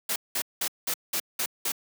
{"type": "noise bursts", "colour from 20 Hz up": "white", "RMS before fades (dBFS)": -28, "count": 7, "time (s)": [0.09, 1.72], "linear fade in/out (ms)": 5, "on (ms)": 70, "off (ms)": 190, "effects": ["high-pass 200 Hz 12 dB/octave"]}